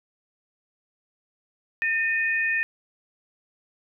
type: tone pair together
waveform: sine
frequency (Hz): 1812.2 / 2489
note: A#6 / D#7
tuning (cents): -49 / 0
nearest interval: perfect fourth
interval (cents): 549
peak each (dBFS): -23 / -26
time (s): 1.82-2.63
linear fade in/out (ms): 0
effects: none